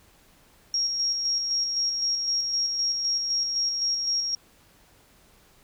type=tone with tremolo; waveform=sine; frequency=5588 Hz; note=F8; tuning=in tune; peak=-22 dBFS; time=0.74-4.35 s; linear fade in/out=2 ms; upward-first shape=square; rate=3.9 Hz; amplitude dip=35%; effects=pink hiss -58 dBFS RMS until 5.63 s